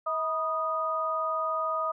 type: tone cluster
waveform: sine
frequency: 641 / 974 / 1240 Hz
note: E5 / B5 / D#6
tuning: -49 / -24 / -6 cents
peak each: -32 / -37 / -28 dBFS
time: 0.06-1.92 s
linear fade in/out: 10 ms
effects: none